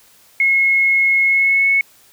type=tone with pitch glide; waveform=sine; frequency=2170 to 2202 Hz; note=C#7 to C#7; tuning=-37 to -12 cents; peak=-11 dBFS; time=0.4-1.81 s; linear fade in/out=2 ms; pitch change=+25 cents; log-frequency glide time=1.24-1.68 s; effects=white hiss -50 dBFS RMS until 2.12 s